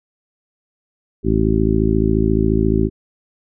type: harmonic tone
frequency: 54.3 Hz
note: A1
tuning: 22 cents flat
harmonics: 1 / 2 / 3 / 4 / 5 / 6 / 7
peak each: -20 / -21 / -22 / -20 / -23 / -21 / -20 dBFS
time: 1.23-2.9 s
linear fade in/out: 50 ms
effects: none